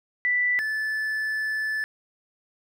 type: tone pair in turn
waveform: sine / triangle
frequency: 1975.5 / 1742.8 Hz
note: B6 / A6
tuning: 0 / -17 cents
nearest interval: major second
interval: 217 cents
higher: first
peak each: -20 / -23 dBFS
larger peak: first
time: 0.25-0.59 / 0.59-1.84 s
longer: second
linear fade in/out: 0 ms
effects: none